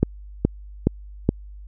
click train, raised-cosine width 3 ms, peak -3 dBFS, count 4, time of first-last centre 0.03-1.291 s, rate 2.38 Hz, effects added 50 Hz sine -37 dBFS peak until 1.67 s

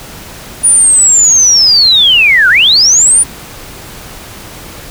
sine linear two-way sweep, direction down then up, 9650 to 1396.9 to 9650 Hz, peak -3 dBFS, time 0.63-3.24 s, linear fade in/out 20 ms, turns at 2.49 s, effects pink hiss -29 dBFS RMS until 4.9 s

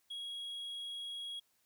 triangle tone, 3310 Hz, G#7, 6 cents flat, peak -39 dBFS, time 0.1-1.4 s, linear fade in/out 10 ms, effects white hiss -75 dBFS RMS until 1.65 s

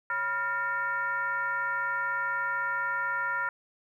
sine tone with frequency modulation, 1396.9 Hz, F6, in tune, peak -27 dBFS, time 0.1-3.49 s, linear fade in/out 2 ms, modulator 422 Hz, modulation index 1, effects 11-bit

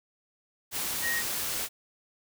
sine tone in noise, 1875 Hz, A#6, 10 cents sharp, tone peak -28 dBFS, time 1.01-1.23 s, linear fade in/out 50 ms, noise white, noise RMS -32 dBFS, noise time 0.71-1.69 s, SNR +1 dB, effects none

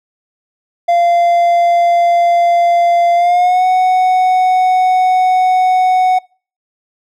triangle tone with pitch glide, 691 to 740.6 Hz, F5 to F#5, -19 to +1 cents, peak -6 dBFS, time 0.88-6.19 s, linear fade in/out 10 ms, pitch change +120 cents, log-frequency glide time 3.15-3.65 s, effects noise-tail reverb RT60 0.4 s tail -25 dB re dry

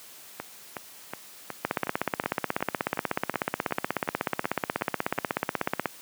two click trains, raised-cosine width 0.5 ms, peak -17 / -9 dBFS, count 14 / 70, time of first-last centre 0.4-5.179 / 1.65-5.857 s, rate 2.72 / 16.4 Hz, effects white hiss -48 dBFS RMS until 6.01 s + high-pass 150 Hz 12 dB/octave

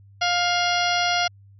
harmonic tone with a mistuned harmonic, 704 Hz, F5, 14 cents sharp, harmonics 1 / 2 / 3 / 4 / 5 / 6 / 7 / 8, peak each -23 / -26 / -28 / -29 / -30 / -31 / -31 / -32 dBFS, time 0.21-1.28 s, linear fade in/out 10 ms, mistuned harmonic 5, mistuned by -82 cents, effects added 99 Hz sine -47 dBFS peak until 1.59 s

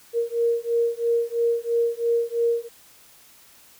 sine beating tone pair, 466.2 / 469.2 Hz, A#4 / A#4, 0 / +11 cents, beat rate 3 Hz, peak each -23 dBFS, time 0.13-2.69 s, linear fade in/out 50 ms, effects white hiss -52 dBFS RMS until 3.79 s

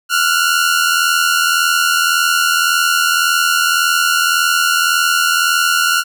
sawtooth tone pair together, 1375 / 1456.8 Hz, F6 / F#6, -27 / -27 cents, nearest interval minor second, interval 100 cents, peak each -11 dBFS, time 0.09-6.04 s, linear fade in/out 50 ms, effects none

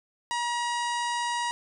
harmonic tone with a mistuned harmonic, 955 Hz, A#5, 42 cents sharp, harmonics 1 / 2 / 3 / 4 / 5 / 6 / 7 / 8 / 9 / 10, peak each -28 / -34 / -38 / -40 / -42 / -44 / -45 / -46 / -47 / -48 dBFS, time 0.31-1.51 s, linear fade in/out 0 ms, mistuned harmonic 5, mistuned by +19 cents, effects none

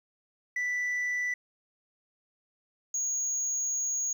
sine tone pair in turn, 1975.5 / 6645 Hz, B6 / G#8, 0 / 0 cents, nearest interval octave + major sixth, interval 2100 cents, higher second, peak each -25 dBFS, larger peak neither, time 0.56-1.34 / 2.94-4.13 s, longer second, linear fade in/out 5 ms, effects tanh soft clip ceiling -27 dBFS + 10-bit

